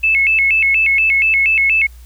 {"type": "tone with vibrato", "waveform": "sine", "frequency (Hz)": 2396, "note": "D7", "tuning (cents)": 34, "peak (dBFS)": -10, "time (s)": [0.03, 1.87], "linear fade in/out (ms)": 10, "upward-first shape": "square", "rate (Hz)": 4.2, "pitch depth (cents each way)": 160, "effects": ["added 60 Hz sine -35 dBFS peak until 2.05 s", "white hiss -50 dBFS RMS until 2.05 s"]}